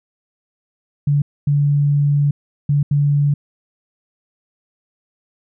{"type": "tone bursts at uneven times", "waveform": "sine", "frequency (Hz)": 144.1, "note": "D3", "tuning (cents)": -33, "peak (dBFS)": -12, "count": 4, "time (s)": [[1.07, 1.22], [1.47, 2.31], [2.69, 2.83], [2.91, 3.34]], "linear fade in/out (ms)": 5, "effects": []}